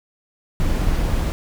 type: noise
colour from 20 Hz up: brown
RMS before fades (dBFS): -19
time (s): 0.6-1.32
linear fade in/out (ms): 0
effects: none